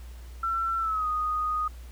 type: tone with pitch glide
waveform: sine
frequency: 1346 to 1241.4 Hz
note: E6 to D#6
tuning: +36 to -4 cents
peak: -25 dBFS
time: 0.43-1.68 s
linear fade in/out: 5 ms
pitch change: -140 cents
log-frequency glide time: 0.79-1.07 s
effects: added 60 Hz sine -40 dBFS peak until 1.91 s + pink hiss -55 dBFS RMS until 1.91 s